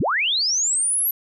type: linear sweep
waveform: sine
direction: up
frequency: 65.2 to 11930 Hz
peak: -18 dBFS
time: 0-1.11 s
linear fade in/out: 5 ms
effects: none